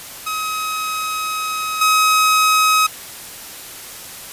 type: tone with level steps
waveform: sawtooth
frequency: 1270 Hz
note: D#6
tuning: 35 cents sharp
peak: -17 / -8 dBFS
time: 0.26-2.87 s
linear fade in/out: 10 ms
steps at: 1.81 s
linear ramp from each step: 5 ms
effects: white hiss -34 dBFS RMS until 4.32 s + resampled to 32000 Hz